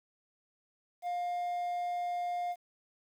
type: tone with quantisation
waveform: triangle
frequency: 707 Hz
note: F5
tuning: 21 cents sharp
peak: -30 dBFS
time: 1.02-2.56 s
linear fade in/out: 50 ms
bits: 10
effects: none